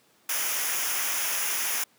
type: noise with comb filter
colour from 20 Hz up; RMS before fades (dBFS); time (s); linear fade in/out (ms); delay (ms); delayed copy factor
white; -28; 0.29-1.84; 5; 0.24; -0.65
effects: pink hiss -62 dBFS RMS until 1.98 s + high-pass 200 Hz 12 dB/octave